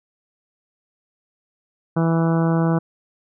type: harmonic tone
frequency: 164.81 Hz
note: E3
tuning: in tune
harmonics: 1 / 2 / 3 / 4 / 5 / 6 / 7 / 8 / 9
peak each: -17 / -23 / -27 / -29 / -31 / -33 / -34 / -35 / -36 dBFS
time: 1.96-2.79 s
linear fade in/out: 10 ms
effects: none